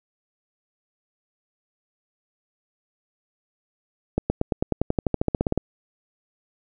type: accelerating click train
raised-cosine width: 2 ms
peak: -7 dBFS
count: 18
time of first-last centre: 4.18-5.577 s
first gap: 120 ms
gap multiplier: 0.95
effects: none